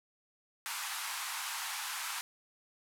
pink band-pass noise, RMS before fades -39 dBFS, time 0.66-2.21 s, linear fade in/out 0 ms, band 840 to 14000 Hz, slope 48 dB/octave, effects none

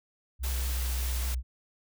sine tone with pitch glide, 64 to 62.29 Hz, C2 to B1, -38 to +15 cents, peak -28 dBFS, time 0.39-1.43 s, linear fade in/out 50 ms, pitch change -47 cents, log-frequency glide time 0.5-0.77 s
white noise, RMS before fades -38 dBFS, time 0.43-1.35 s, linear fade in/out 10 ms
effects none

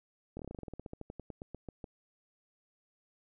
slowing click train, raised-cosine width 2 ms, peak -29 dBFS, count 22, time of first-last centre 0.37-1.842 s, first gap 23 ms, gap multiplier 1.1, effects none

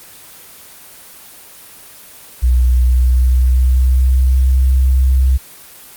sine tone with pitch glide, 61.74 to 65.18 Hz, B1 to C2, 0 to -6 cents, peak -8 dBFS, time 2.42-5.38 s, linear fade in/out 20 ms, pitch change +94 cents, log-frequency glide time 2.52-4.61 s, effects white hiss -38 dBFS RMS until 5.96 s + Opus 24 kbps

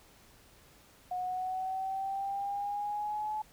sine exponential sweep, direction up, 725 to 860 Hz, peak -32 dBFS, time 1.11-3.42 s, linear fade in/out 5 ms, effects pink hiss -60 dBFS RMS until 3.52 s

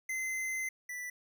square tone pair in turn, 2061 / 1975.9 Hz, C7 / B6, -27 / 0 cents, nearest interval minor second, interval 73 cents, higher first, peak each -34 / -39 dBFS, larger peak first, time 0.09-0.69 / 0.89-1.1 s, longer first, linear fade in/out 5 ms, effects none

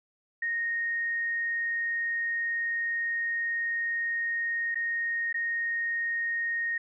sine tone with dropouts, 1859 Hz, A#6, 5 cents flat, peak -27 dBFS, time 0.42-6.78 s, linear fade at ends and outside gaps 5 ms, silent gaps 4.746-4.755 / 5.328-5.342 s, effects none

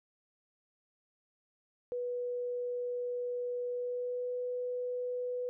sine tone with pitch glide, 490 to 495.1 Hz, B4 to B4, -14 to +4 cents, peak -33 dBFS, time 1.92-5.49 s, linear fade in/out 0 ms, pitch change +18 cents, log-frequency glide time 3.68-4.33 s, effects none

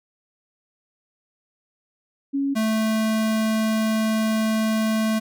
sine / square tone pair in turn, 277.2 / 219.5 Hz, C#4 / A3, 0 / -4 cents, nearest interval major third, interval 404 cents, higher first, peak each -20 dBFS, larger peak neither, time 2.33-2.55 / 2.55-5.2 s, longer second, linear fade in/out 20 ms, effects none

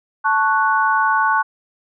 sine chord, F# minor, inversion first, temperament equal, 880 / 1108.7 / 1480 Hz, A5 / C#6 / F#6, 0 / 0 / 0 cents, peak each -18 dBFS, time 0.24-1.43 s, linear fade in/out 20 ms, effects none

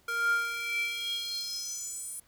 square tone with high-pass filter sweep, 466.2 Hz, A#4, in tune, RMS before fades -33 dBFS, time 0.08-2.2 s, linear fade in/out 5 ms, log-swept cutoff 1100 to 10000 Hz, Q 6.8, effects pink hiss -65 dBFS RMS until 2.27 s

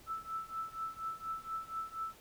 sine tone with tremolo, 1318.5 Hz, E6, in tune, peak -34 dBFS, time 0.06-2.15 s, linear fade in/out 50 ms, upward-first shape triangle, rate 4.2 Hz, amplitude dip 95%, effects pink hiss -59 dBFS RMS until 2.2 s

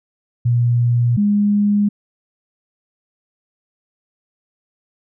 sine tone pair in turn, 120 / 205.4 Hz, B2 / G#3, -49 / -19 cents, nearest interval major sixth, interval 930 cents, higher second, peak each -12 / -12 dBFS, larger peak neither, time 0.45-1.17 / 1.17-1.89 s, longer neither, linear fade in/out 10 ms, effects none

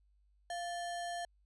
sine tone with sample-and-hold, 695 Hz, F5, 9 cents flat, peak -37 dBFS, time 0.5-1.25 s, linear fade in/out 2 ms, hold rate 2450 Hz, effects added 50 Hz sine -67 dBFS peak until 1.45 s + resampled to 24000 Hz

